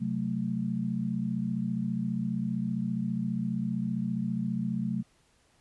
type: chord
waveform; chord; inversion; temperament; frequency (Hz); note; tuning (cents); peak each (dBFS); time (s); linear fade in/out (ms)
sine; F# diminished; second; equal; 130.81 / 185 / 220; C3 / F#3 / A3; 0 / 0 / 0; -35 / -32 / -31; 0-5.03; 20
effects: pink hiss -66 dBFS RMS until 5.6 s + resampled to 24000 Hz